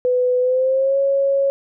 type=tone with pitch glide; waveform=sine; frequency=499.5 to 551 Hz; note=B4 to C#5; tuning=+20 to -11 cents; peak=-14 dBFS; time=0.05-1.5 s; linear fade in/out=0 ms; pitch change=+169 cents; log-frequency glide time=0.4-0.98 s; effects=none